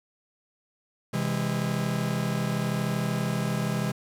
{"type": "chord", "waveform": "45% pulse", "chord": "C augmented", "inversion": "none", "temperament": "just", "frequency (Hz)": [130.81, 163.52, 204.4], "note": ["C3", "E3", "G#3"], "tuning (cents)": [0, -14, -27], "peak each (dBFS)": -30, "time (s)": [1.13, 3.92], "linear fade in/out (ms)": 10, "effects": ["resampled to 32000 Hz", "8-bit"]}